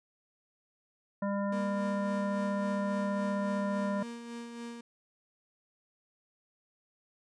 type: harmonic tone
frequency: 200 Hz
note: G3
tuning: 35 cents sharp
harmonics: 1 / 3 / 5 / 7 / 9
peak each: -31 / -35 / -39 / -46 / -48 dBFS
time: 1.22-4.03 s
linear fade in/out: 5 ms
type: tone with tremolo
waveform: 35% pulse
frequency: 235.1 Hz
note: A#3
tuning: 15 cents sharp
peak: -37 dBFS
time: 1.52-4.81 s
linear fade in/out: 5 ms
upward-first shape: sine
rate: 3.6 Hz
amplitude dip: 40%
effects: resampled to 22050 Hz